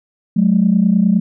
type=tone pair together; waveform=sine; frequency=184.5 / 214.3 Hz; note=F#3 / A3; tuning=-5 / -45 cents; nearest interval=minor third; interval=260 cents; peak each=-12 dBFS; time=0.36-1.2 s; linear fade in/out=10 ms; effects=tanh soft clip ceiling -2 dBFS